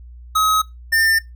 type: tone pair in turn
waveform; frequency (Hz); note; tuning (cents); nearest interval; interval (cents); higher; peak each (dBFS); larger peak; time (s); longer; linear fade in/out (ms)
square; 1272 / 1798.9; D#6 / A6; +38 / +38; tritone; 600; second; -14; neither; 0.35-0.62 / 0.92-1.19; neither; 10
effects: noise-tail reverb RT60 0.2 s tail -22 dB re dry + added 60 Hz sine -36 dBFS peak until 1.35 s